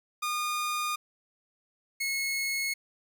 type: tone pair in turn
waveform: sawtooth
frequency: 1220 / 2179 Hz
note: D#6 / C#7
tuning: -34 / -30 cents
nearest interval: minor seventh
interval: 1004 cents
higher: second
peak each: -25 dBFS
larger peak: neither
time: 0.22-0.96 / 2-2.74 s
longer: neither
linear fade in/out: 10 ms
effects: 10-bit